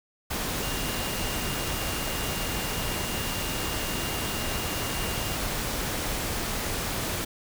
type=tone in noise; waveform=sine; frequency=2817 Hz; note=F7; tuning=14 cents sharp; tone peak=-39 dBFS; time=0.62-5.36 s; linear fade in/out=10 ms; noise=pink; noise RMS=-30 dBFS; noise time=0.3-7.25 s; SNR=-12 dB; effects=none